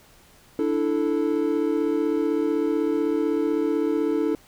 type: chord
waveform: triangle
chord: D suspended second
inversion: none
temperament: equal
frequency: 293.7 / 329.6 / 440 Hz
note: D4 / E4 / A4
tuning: 0 / 0 / 0 cents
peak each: -23 dBFS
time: 0.59-4.35 s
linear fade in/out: 2 ms
effects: pink hiss -54 dBFS RMS until 4.47 s